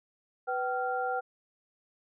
sine tone cluster, 496.2 / 767 / 1390 Hz, B4 / G5 / F6, +8 / -38 / -9 cents, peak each -34 / -31 / -35 dBFS, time 0.47-1.21 s, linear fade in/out 20 ms, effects none

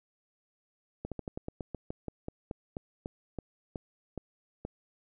slowing click train, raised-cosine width 2 ms, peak -23 dBFS, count 18, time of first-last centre 1.05-4.651 s, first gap 67 ms, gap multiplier 1.13, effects none

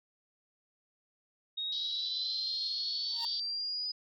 sine exponential sweep, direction up, 3729 to 4978 Hz, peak -33 dBFS, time 1.57-3.92 s, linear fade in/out 10 ms
pink band-pass noise, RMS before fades -42 dBFS, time 1.72-3.4 s, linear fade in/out 5 ms, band 3300 to 5200 Hz, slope 96 dB/octave
45% pulse tone with exponential growth, 928 Hz, A#5, 8 cents flat, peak -37 dBFS, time 3.07-3.25 s, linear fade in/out 1 ms, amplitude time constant 37 ms
effects none

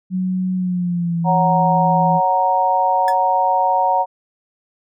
sine tone with pitch glide, 185 to 167.7 Hz, F#3 to E3, 0 to +30 cents, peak -17 dBFS, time 0.1-2.21 s, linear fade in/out 50 ms, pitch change -170 cents, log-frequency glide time 0.55-1.21 s
sine chord, F# major, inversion second, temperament equal, 554.4 / 740 / 932.3 Hz, C#5 / F#5 / A#5, 0 / 0 / 0 cents, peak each -22 / -17 / -16 dBFS, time 1.24-4.06 s, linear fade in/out 50 ms
45% pulse tone with exponential decay, 1719 Hz, A6, 41 cents flat, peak -21 dBFS, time 3.08-3.16 s, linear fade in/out 1 ms, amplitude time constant 17 ms
effects none

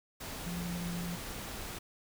sine tone in noise, 173.9 Hz, F3, 7 cents flat, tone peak -36 dBFS, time 0.46-1.16 s, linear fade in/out 10 ms, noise pink, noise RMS -42 dBFS, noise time 0.2-1.79 s, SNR +3 dB, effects none

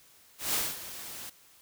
white noise with ADSR envelope, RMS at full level -28 dBFS, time 0.38-1.3 s, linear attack 160 ms, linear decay 220 ms, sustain -14 dB, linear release 10 ms, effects white hiss -59 dBFS RMS until 1.61 s

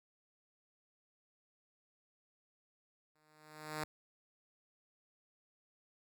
5% pulse tone with exponential growth, 153.6 Hz, D#3, 22 cents flat, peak -25 dBFS, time 3.15-3.84 s, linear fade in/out 2 ms, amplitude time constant 150 ms, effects none

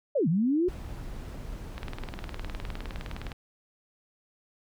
sine linear two-way sweep, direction down then up, 622.3 to 148.5 to 375.7 Hz, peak -22 dBFS, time 0.15-0.69 s, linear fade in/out 10 ms, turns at 0.28 s
brown noise, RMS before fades -38 dBFS, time 0.68-3.33 s, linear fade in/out 5 ms
click train, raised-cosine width 0.3 ms, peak -22 dBFS, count 31, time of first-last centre 1.78-3.318 s, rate 19.5 Hz
effects none

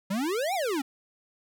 square exponential two-way sweep, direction up then down, 183 to 814 to 256.2 Hz, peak -27 dBFS, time 0.1-0.82 s, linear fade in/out 10 ms, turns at 0.54 s, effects none

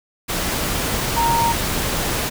sine tone in noise, 929 Hz, A#5, 6 cents flat, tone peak -16 dBFS, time 1.16-1.53 s, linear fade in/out 20 ms, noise pink, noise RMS -22 dBFS, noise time 0.28-2.3 s, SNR +3 dB, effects none

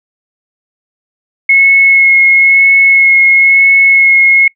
sine tone with vibrato, 2178 Hz, C#7, 31 cents flat, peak -3 dBFS, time 1.49-4.48 s, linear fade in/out 5 ms, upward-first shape sine, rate 1 Hz, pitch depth 13 cents each way, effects noise-tail reverb RT60 0.1 s tail -22 dB re dry

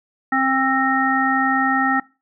harmonic tone, 265.3 Hz, C4, 24 cents sharp, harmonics 1 / 3 / 5 / 7, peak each -21 / -21 / -21 / -21 dBFS, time 0.32-2 s, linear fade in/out 5 ms, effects noise-tail reverb RT60 0.3 s tail -22 dB re dry

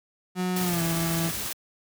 35% pulse tone with pitch glide, 182.4 to 166.3 Hz, F#3 to E3, -24 to +16 cents, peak -23 dBFS, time 0.35-1.32 s, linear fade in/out 50 ms, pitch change -160 cents, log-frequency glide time 0.62-0.82 s
white noise with tremolo, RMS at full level -31 dBFS, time 0.56-1.53 s, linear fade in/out 5 ms, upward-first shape triangle, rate 18 Hz, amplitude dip 25%
brown noise, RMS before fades -34 dBFS, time 0.61-1.47 s, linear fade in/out 2 ms
effects high-pass 100 Hz 12 dB/octave

